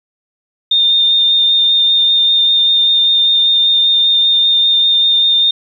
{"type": "tone with vibrato", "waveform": "sine", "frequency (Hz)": 3634, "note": "A#7", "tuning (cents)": -45, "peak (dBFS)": -8, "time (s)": [0.71, 5.51], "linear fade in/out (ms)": 5, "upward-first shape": "sine", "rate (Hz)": 5.1, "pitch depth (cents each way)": 12, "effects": ["8-bit"]}